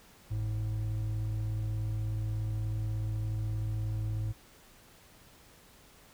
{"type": "tone pair together", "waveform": "triangle", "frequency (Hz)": [50.59, 107.2], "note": ["G#1", "A2"], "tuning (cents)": [-45, -45], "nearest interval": "octave + minor second", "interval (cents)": 1300, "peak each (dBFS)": [-36, -29], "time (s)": [0.3, 4.33], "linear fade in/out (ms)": 20, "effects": ["pink hiss -58 dBFS RMS until 6.13 s"]}